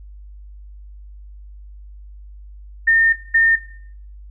sine tone bursts at uneven times, 1819 Hz, A#6, 43 cents flat, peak -10 dBFS, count 2, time 2.87-3.13 / 3.34-3.56 s, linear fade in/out 10 ms, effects noise-tail reverb RT60 0.6 s tail -17 dB re dry + added 50 Hz sine -36 dBFS peak until 4.3 s

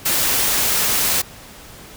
white noise, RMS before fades -18 dBFS, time 0.05-1.22 s, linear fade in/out 10 ms, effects pink hiss -40 dBFS RMS until 1.96 s

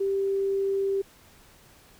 sine tone, 392 Hz, G4, in tune, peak -23 dBFS, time 0-1.02 s, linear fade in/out 10 ms, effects pink hiss -55 dBFS RMS until 1.99 s

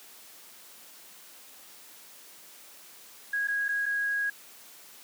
sine tone with dropouts, 1648 Hz, G#6, 14 cents flat, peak -26 dBFS, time 3.33-4.3 s, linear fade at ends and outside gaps 5 ms, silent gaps 3.474-3.483 / 3.683-3.689 / 3.858-3.862 s, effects white hiss -51 dBFS RMS until 5.03 s + high-pass 200 Hz 12 dB/octave

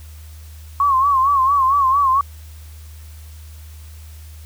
sine tone with vibrato, 1093 Hz, C#6, 25 cents flat, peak -12 dBFS, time 0.8-2.21 s, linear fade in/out 2 ms, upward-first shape sine, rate 4.4 Hz, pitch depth 93 cents each way, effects added 77 Hz sine -35 dBFS peak until 4.45 s + white hiss -48 dBFS RMS until 4.45 s

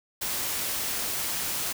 white noise, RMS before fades -30 dBFS, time 0.21-1.73 s, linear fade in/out 10 ms, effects none

